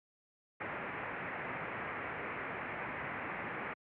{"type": "low-pass noise", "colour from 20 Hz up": "white", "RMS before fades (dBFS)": -41, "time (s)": [0.6, 3.74], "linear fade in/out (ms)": 10, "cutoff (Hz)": 2300, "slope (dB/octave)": 48, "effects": ["high-pass 100 Hz 12 dB/octave"]}